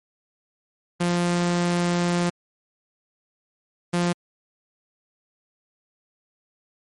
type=tone bursts at uneven times; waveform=sawtooth; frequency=174.61 Hz; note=F3; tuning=in tune; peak=-16 dBFS; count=2; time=1-2.3 / 3.93-4.13 s; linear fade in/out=10 ms; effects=MP3 48 kbps